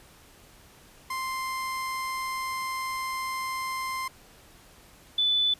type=tone pair in turn; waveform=30% pulse / sine; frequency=1046.5 / 3489 Hz; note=C6 / A7; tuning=0 / -15 cents; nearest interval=octave + major sixth; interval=2085 cents; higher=second; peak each=-27 / -21 dBFS; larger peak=second; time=1.1-4.08 / 5.18-5.54 s; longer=first; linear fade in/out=5 ms; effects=pink hiss -54 dBFS RMS until 5.59 s + resampled to 32000 Hz